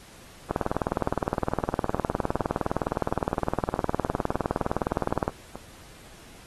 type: two click trains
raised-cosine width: 1 ms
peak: -10 / -23 dBFS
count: 94 / 10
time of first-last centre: 0.51-5.279 / 1.52-5.556 s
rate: 19.5 / 2.23 Hz
effects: pink hiss -50 dBFS RMS until 6.46 s + AAC 32 kbps